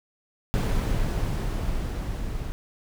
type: noise with level ramp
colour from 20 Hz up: brown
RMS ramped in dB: -22 to -32 dBFS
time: 0.54-2.52 s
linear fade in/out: 0 ms
effects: none